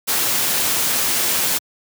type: noise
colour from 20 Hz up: white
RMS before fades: -19 dBFS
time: 0.07-1.59 s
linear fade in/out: 20 ms
effects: high-pass 100 Hz 12 dB/octave